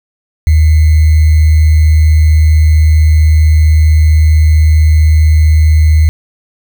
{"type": "tone with sample-and-hold", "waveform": "sine", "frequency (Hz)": 77.78, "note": "D#2", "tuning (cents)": 0, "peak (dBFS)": -3, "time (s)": [0.47, 6.09], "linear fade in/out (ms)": 0, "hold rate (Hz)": 2100, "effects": []}